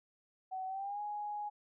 sine tone with pitch glide, 754 to 831.8 Hz, F#5 to G#5, +32 to +2 cents, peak -37 dBFS, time 0.51-1.5 s, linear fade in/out 20 ms, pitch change +170 cents, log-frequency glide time 0.67-1.01 s, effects none

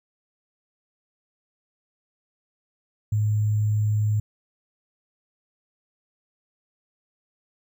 sine tone with sample-and-hold, 106.2 Hz, G#2, 39 cents sharp, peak -19 dBFS, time 3.12-4.2 s, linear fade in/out 5 ms, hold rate 7350 Hz, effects none

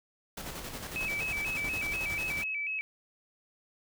pink noise with tremolo, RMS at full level -39 dBFS, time 0.37-2.44 s, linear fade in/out 5 ms, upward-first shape square, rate 11 Hz, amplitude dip 40%
sine tone with vibrato, 2436 Hz, D#7, 37 cents flat, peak -31 dBFS, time 0.96-2.81 s, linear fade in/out 0 ms, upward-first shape square, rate 4.1 Hz, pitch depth 94 cents each way
effects none

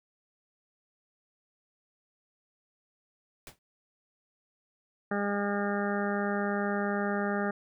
pink noise with exponential decay, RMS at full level -41 dBFS, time 3.47-3.59 s, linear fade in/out 1 ms, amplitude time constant 24 ms
harmonic tone, 202.7 Hz, G#3, 42 cents flat, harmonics 1 / 2 / 3 / 4 / 6 / 7 / 8 / 9, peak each -31 / -34 / -36 / -37 / -39 / -39 / -40 / -41 dBFS, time 5.11-7.51 s, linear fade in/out 5 ms
effects none

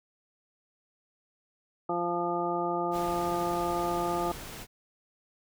harmonic tone, 173.7 Hz, F3, 9 cents flat, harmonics 1 / 2 / 3 / 4 / 5 / 7, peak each -39 / -32 / -37 / -33 / -34 / -35 dBFS, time 1.89-4.32 s, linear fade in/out 5 ms
pink noise, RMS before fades -42 dBFS, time 2.91-4.67 s, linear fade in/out 50 ms
effects none

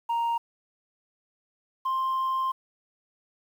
sine tone pair in turn, 932.3 / 1051.2 Hz, A#5 / C6, 0 / +8 cents, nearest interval major second, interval 208 cents, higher second, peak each -21 / -22 dBFS, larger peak first, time 0.09-0.38 / 1.85-2.52 s, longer second, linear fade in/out 10 ms, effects tanh soft clip ceiling -23 dBFS + 9-bit

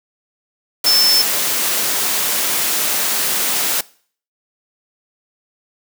sine tone in noise, 5290 Hz, E8, 5 cents sharp, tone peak -11 dBFS, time 0.86-1.22 s, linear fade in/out 5 ms, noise white, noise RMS -18 dBFS, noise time 0.84-3.81 s, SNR +4 dB, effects noise-tail reverb RT60 0.5 s tail -22 dB re dry + high-pass 200 Hz 12 dB/octave

